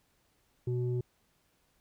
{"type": "tone pair together", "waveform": "sine", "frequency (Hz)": [123.47, 370], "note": ["B2", "F#4"], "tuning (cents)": [0, 0], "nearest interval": "octave + perfect fifth", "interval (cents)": 1900, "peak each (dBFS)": [-29, -34], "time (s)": [0.67, 1.01], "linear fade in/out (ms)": 5, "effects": ["tanh soft clip ceiling -24 dBFS", "pink hiss -72 dBFS RMS until 1.8 s"]}